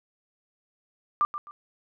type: tone with echo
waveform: sine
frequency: 1188 Hz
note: D6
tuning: 20 cents sharp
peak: -19 dBFS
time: 1.21-1.25 s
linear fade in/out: 0 ms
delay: 130 ms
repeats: 2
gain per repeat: -11 dB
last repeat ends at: 1.51 s
effects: none